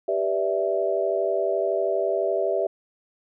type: chord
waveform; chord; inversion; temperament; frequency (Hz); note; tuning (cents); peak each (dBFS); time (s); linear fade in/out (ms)
sine; E minor seventh; first; equal; 392 / 493.9 / 587.3 / 659.3; G4 / B4 / D5 / E5; 0 / 0 / 0 / 0; -26 / -30 / -27 / -25; 0.08-2.67; 5
effects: none